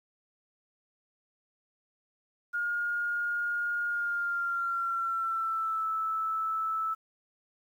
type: tone with pitch glide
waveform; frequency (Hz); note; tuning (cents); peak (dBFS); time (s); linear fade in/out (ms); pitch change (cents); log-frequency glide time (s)
sine; 1423 to 1312.5; F6 to E6; +32 to -8; -28; 2.53-6.95; 20; -140; 3.88-5.84
effects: 10-bit